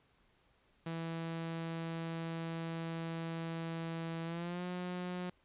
sawtooth tone with pitch glide, 164.81 to 179.73 Hz, E3 to F3, 0 to +50 cents, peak -34 dBFS, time 0.86-5.3 s, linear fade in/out 5 ms, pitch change +150 cents, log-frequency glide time 4.24-4.64 s, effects pink hiss -71 dBFS RMS until 5.44 s + resampled to 8000 Hz

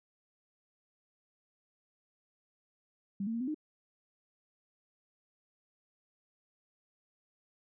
sine tone with pitch steps, 198.1 / 225.7 / 232.1 / 255.4 / 305.9 Hz, G3 / A3 / A#3 / C4 / D#4, +18 / +44 / -7 / -42 / -29 cents, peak -32 dBFS, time 3.2-3.545 s, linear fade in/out 5 ms, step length 69 ms, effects none

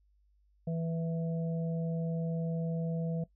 harmonic tone, 164.81 Hz, E3, in tune, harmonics 1 / 3 / 4, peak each -31 / -41 / -43 dBFS, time 0.67-3.24 s, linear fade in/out 5 ms, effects noise-tail reverb RT60 0.1 s tail -19 dB re dry + added 50 Hz sine -65 dBFS peak until 3.35 s

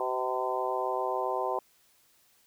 harmonic tone with a mistuned harmonic, 127.6 Hz, C3, 43 cents flat, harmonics 3 / 4 / 5 / 6 / 7 / 8, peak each -35 / -35 / -35 / -35 / -35 / -35 dBFS, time 0-1.59 s, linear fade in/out 2 ms, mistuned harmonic 7, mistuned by +20 cents, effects white hiss -65 dBFS RMS until 2.46 s

